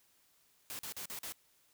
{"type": "noise bursts", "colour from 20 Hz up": "white", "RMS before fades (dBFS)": -43, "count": 5, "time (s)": [0.7, 1.322], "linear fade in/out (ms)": 0, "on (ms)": 90, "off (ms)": 43, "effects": ["white hiss -70 dBFS RMS until 1.73 s"]}